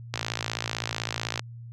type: click train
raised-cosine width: 0.2 ms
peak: -10 dBFS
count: 71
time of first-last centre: 0.14-1.394 s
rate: 55.8 Hz
effects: added 117 Hz sine -39 dBFS peak until 1.72 s